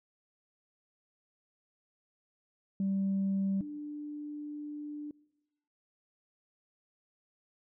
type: tone pair in turn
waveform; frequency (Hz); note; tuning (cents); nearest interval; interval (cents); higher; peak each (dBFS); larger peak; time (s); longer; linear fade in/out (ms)
sine; 194.7 / 296.1; G3 / D4; -12 / +14; perfect fifth; 726; second; -27 / -38; first; 2.8-3.61 / 3.61-5.11; second; 2
effects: noise-tail reverb RT60 1.0 s tail -23 dB re dry + tanh soft clip ceiling -25 dBFS